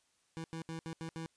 25% pulse tone bursts at uneven times, 163.1 Hz, E3, 18 cents flat, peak -36 dBFS, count 6, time 0.37-0.44 / 0.53-0.62 / 0.69-0.79 / 0.86-0.93 / 1.01-1.09 / 1.16-1.26 s, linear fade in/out 0 ms, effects white hiss -74 dBFS RMS until 1.36 s + resampled to 22050 Hz

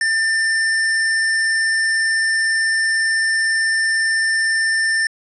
square tone, 1791 Hz, A6, 30 cents sharp, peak -16 dBFS, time 0.01-5.07 s, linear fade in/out 2 ms, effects resampled to 24000 Hz + 8-bit

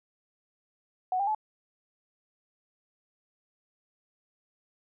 sine tone with pitch steps, 740 / 797.7 / 859.9 Hz, F#5 / G5 / A5, 0 / +30 / -40 cents, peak -25 dBFS, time 1.12-1.348 s, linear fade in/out 2 ms, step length 76 ms, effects none

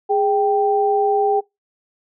sine tone pair together, 413.6 / 784 Hz, G#4 / G5, -7 / 0 cents, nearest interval major seventh, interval 1107 cents, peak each -17 dBFS, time 0.09-1.41 s, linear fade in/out 20 ms, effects noise-tail reverb RT60 0.2 s tail -24 dB re dry

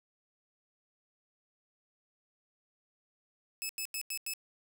10% pulse tone bursts, 2599 Hz, E7, 25 cents flat, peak -26 dBFS, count 5, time 3.62-4.336 s, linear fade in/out 0 ms, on 72 ms, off 89 ms, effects none

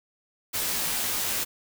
white noise with comb filter, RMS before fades -28 dBFS, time 0.53-1.45 s, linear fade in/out 20 ms, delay 15 ms, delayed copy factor -0.9, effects none

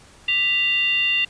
sine tone with frequency modulation, 2778 Hz, F7, 10 cents flat, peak -17 dBFS, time 0.28-1.25 s, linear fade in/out 5 ms, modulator 798 Hz, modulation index 0.62, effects pink hiss -49 dBFS RMS until 1.29 s + resampled to 22050 Hz

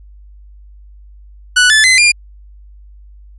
sawtooth tone with pitch steps, 1480 / 1739.8 / 2045 / 2404 Hz, F#6 / A6 / C7 / D7, 0 / -20 / -40 / +40 cents, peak -3 dBFS, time 1.56-2.12 s, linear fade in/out 10 ms, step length 140 ms, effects added 50 Hz sine -36 dBFS peak until 3.38 s + resampled to 24000 Hz

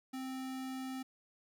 square tone, 261.6 Hz, C4, in tune, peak -40 dBFS, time 0.13-1.03 s, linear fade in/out 10 ms, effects 13-bit

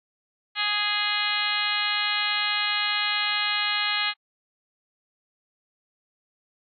harmonic tone with a mistuned harmonic, 415.3 Hz, G#4, in tune, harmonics 2 / 3 / 4 / 5 / 6 / 7 / 8 / 9 / 10, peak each -35 / -32 / -31 / -30 / -32 / -31 / -31 / -34 / -31 dBFS, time 0.55-4.14 s, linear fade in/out 50 ms, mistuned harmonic 9, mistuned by +15 cents, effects AAC 48 kbps

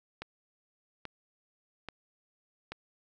click train, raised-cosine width 0.3 ms, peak -23 dBFS, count 4, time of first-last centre 0.22-2.72 s, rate 1.2 Hz, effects none

